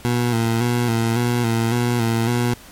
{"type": "tone with vibrato", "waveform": "20% pulse", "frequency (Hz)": 117.7, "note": "A#2", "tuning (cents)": 17, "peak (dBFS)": -12, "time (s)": [0.05, 2.54], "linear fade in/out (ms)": 0, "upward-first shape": "square", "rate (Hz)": 1.8, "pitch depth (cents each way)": 45, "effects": ["pink hiss -43 dBFS RMS until 2.71 s", "MP3 64 kbps"]}